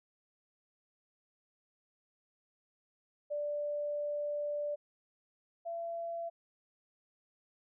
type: tone pair in turn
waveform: sine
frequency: 587.3 / 675.3 Hz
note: D5 / E5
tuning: 0 / +42 cents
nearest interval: major second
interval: 242 cents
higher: second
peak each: -33 / -36 dBFS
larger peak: first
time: 3.3-4.76 / 5.65-6.3 s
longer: first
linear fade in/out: 20 ms
effects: none